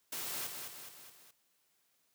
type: noise with echo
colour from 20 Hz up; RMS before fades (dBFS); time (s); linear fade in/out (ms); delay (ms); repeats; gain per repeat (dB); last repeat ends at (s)
white; -40; 0.12-0.47; 5; 210; 4; -5; 1.31
effects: white hiss -75 dBFS RMS until 2.14 s + high-pass 100 Hz 12 dB/octave